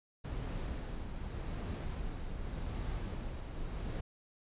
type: noise with tremolo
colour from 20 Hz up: brown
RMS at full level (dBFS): -37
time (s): 0.24-4.01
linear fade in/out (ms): 10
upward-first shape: triangle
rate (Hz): 0.85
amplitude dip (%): 45
effects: resampled to 8000 Hz